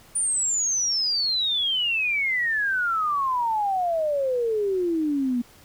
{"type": "exponential sweep", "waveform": "sine", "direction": "down", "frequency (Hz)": [9397, 236], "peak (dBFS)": -21, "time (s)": [0.15, 5.42], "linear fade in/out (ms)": 10, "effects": ["pink hiss -52 dBFS RMS until 5.64 s"]}